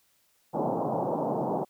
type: band-pass noise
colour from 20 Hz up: white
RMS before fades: -29 dBFS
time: 0.53-1.65 s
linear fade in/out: 20 ms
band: 130 to 910 Hz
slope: 48 dB/octave
effects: white hiss -68 dBFS RMS until 1.69 s